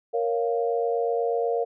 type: chord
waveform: sine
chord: Bb minor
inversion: none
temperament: equal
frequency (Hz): 466.2 / 554.4 / 698.5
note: Bb4 / Db5 / F5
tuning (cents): 0 / 0 / 0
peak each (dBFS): -24 / -30 / -28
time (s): 0.13-1.65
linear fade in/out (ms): 20
effects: none